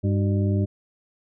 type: harmonic tone with a mistuned harmonic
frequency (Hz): 100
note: G2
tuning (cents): +35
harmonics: 1 / 2 / 3 / 4 / 6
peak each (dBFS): -20 / -26 / -30 / -32 / -36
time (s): 0.03-0.66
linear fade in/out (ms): 20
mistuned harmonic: 4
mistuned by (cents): -91
effects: none